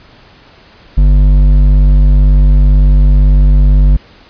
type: tone with hard clipping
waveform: sine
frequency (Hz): 49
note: G1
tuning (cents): 0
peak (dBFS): -5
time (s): 0.97-3.97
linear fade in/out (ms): 10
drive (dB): 8
effects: pink hiss -41 dBFS RMS until 4.29 s + resampled to 11025 Hz